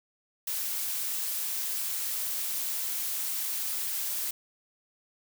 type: noise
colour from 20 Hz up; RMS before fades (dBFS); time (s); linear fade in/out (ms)
blue; -32; 0.47-4.31; 5
effects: none